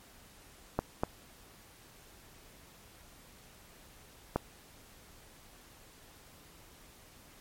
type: clicks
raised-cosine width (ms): 1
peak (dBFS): -14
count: 3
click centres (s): 0.79 / 1.035 / 4.36
effects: pink hiss -57 dBFS RMS until 7.4 s + MP3 64 kbps